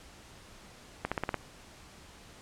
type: accelerating click train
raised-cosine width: 0.5 ms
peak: -15 dBFS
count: 6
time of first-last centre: 1.05-1.343 s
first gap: 66 ms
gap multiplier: 0.94
effects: pink hiss -53 dBFS RMS until 2.41 s + low-pass 9000 Hz 12 dB/octave